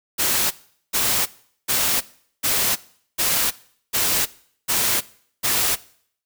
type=noise bursts; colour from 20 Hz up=white; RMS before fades=-20 dBFS; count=8; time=0.18-5.76 s; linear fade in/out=20 ms; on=330 ms; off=420 ms; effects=noise-tail reverb RT60 0.6 s tail -20 dB re dry